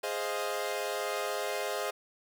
sawtooth chord, F minor seventh, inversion first, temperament equal, 415.3 / 523.3 / 622.3 / 698.5 Hz, Ab4 / C5 / Eb5 / F5, 0 / 0 / 0 / 0 cents, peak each -33 / -33 / -33 / -35 dBFS, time 0.03-1.91 s, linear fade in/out 10 ms, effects none

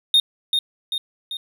triangle tone with echo, 3685 Hz, A#7, 21 cents flat, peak -10 dBFS, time 0.14-0.2 s, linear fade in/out 2 ms, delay 390 ms, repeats 3, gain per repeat -5 dB, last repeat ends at 1.37 s, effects none

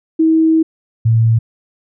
sine tone pair in turn, 321.1 / 113.53 Hz, E4 / A#2, -45 / -45 cents, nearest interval octave + tritone, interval 1800 cents, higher first, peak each -8 dBFS, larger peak neither, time 0.19-0.63 / 1.05-1.39 s, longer first, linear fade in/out 10 ms, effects none

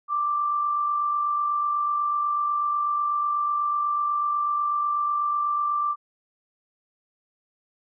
sine tone with amplitude modulation, 1177 Hz, D6, 3 cents sharp, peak -20 dBFS, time 0.08-5.96 s, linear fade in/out 50 ms, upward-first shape sine, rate 48.1 Hz, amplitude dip 35%, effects none

